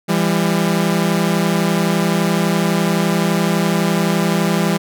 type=tone pair together; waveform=sawtooth; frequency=168.18 / 200 Hz; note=E3 / G3; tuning=+35 / +35 cents; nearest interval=minor third; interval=300 cents; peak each=-13 dBFS; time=0.08-4.78 s; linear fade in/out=20 ms; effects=none